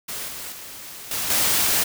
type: noise with level steps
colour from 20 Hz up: white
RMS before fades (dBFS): -31 / -34 / -38 / -26 / -20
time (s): 0.08-1.84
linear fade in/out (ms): 10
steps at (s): 0.28 / 0.52 / 1.11 / 1.3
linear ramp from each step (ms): 2
effects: none